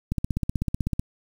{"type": "click train", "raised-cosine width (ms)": 5, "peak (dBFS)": -12, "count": 15, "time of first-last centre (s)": [0.12, 0.995], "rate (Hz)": 16, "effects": ["7-bit"]}